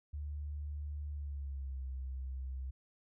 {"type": "tone with pitch glide", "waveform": "sine", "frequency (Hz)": [73.42, 65.41], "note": ["D2", "C2"], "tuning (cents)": [0, 0], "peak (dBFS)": -38, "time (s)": [0.13, 2.71], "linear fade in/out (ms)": 10, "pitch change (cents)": -200, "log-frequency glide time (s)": [1.11, 1.83], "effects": []}